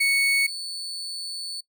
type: tone pair in turn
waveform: 35% pulse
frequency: 2217 / 4456 Hz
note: C#7 / C#8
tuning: 0 / +8 cents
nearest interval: octave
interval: 1208 cents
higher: second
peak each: -17 / -29 dBFS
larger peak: first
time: 0-0.47 / 0.47-1.61 s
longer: second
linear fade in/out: 10 ms
effects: noise-tail reverb RT60 0.1 s tail -21 dB re dry